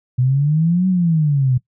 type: exponential two-way sweep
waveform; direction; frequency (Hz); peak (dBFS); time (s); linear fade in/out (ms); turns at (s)
sine; up then down; 123.47 to 189 to 123.6; -12; 0.18-1.58; 10; 0.88
effects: noise-tail reverb RT60 0.1 s tail -19 dB re dry